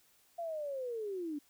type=linear sweep; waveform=sine; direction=down; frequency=693 to 281.2 Hz; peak=-36 dBFS; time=0.38-1.39 s; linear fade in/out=10 ms; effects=white hiss -68 dBFS RMS until 1.49 s